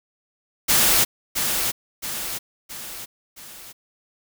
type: noise with echo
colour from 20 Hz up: white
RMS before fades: -17 dBFS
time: 0.68-1.05 s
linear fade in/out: 20 ms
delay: 670 ms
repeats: 4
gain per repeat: -6 dB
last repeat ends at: 3.73 s
effects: none